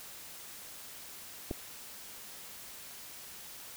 clicks, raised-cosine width 2 ms, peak -28 / -21 dBFS, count 2, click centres 1.509 / 1.512 s, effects white hiss -48 dBFS RMS until 3.76 s

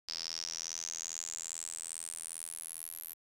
sawtooth tone with band-pass filter sweep, 82.41 Hz, E2, in tune, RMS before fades -42 dBFS, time 0.08-3.14 s, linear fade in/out 10 ms, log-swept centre 5000 to 12000 Hz, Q 9.3, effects none

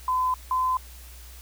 sine tone pair in turn, 1017 / 1022.8 Hz, C6 / C6, -50 / -40 cents, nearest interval unison, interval 10 cents, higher second, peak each -21 dBFS, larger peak neither, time 0.08-0.34 / 0.51-0.77 s, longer neither, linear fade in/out 2 ms, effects added 61 Hz sine -43 dBFS peak until 1.41 s + white hiss -49 dBFS RMS until 1.41 s

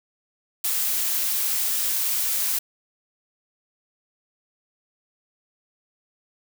blue noise, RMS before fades -24 dBFS, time 0.64-2.59 s, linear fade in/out 5 ms, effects none

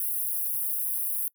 white high-pass noise, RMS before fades -29 dBFS, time 0-1.28 s, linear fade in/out 2 ms, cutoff 9800 Hz, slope 96 dB/octave, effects noise-tail reverb RT60 0.1 s tail -23 dB re dry

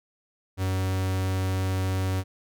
45% pulse tone, 94.3 Hz, F#2, 33 cents sharp, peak -24 dBFS, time 0.57-2.24 s, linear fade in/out 50 ms, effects none

